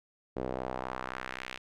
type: tone with band-pass filter sweep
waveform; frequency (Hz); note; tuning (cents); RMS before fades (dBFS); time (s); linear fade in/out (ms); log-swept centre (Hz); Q
sawtooth; 63.8; C2; -43; -38; 0.36-1.58; 10; 440 to 2700; 1.5
effects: none